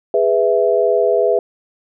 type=chord; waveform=sine; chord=E major; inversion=first; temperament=just; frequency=412 / 494.4 / 659.3 Hz; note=G#4 / B4 / E5; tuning=-14 / +2 / 0 cents; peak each=-16 dBFS; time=0.14-1.39 s; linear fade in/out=2 ms; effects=none